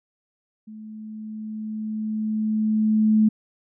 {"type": "tone with level ramp", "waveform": "sine", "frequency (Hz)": 216.3, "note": "A3", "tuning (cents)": -29, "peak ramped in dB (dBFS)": [-37, -13], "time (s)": [0.67, 3.29], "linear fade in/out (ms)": 10, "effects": []}